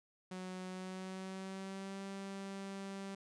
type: tone with pitch glide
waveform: sawtooth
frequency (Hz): 184.8 to 195.56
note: F#3 to G3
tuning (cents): -2 to -4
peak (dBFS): -39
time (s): 0.31-3.15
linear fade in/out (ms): 5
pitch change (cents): +98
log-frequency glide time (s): 0.68-2.02
effects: resampled to 22050 Hz